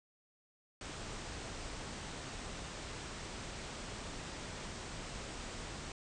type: low-pass noise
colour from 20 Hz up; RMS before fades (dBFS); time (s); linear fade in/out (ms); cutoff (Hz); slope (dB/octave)
pink; -45; 0.81-5.92; 2; 8700; 96
effects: none